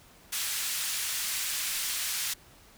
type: band-pass noise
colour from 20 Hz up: white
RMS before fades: -32 dBFS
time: 0.32-2.34 s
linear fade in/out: 10 ms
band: 1600 to 12000 Hz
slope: 12 dB/octave
effects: pink hiss -56 dBFS RMS until 2.77 s